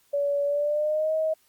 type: tone with pitch glide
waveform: sine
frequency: 570 to 632.5 Hz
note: C#5 to D#5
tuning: +48 to +28 cents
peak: -22 dBFS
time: 0.13-1.34 s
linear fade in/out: 10 ms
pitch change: +180 cents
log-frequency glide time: 0.45-1.14 s
effects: white hiss -64 dBFS RMS until 1.48 s + Opus 48 kbps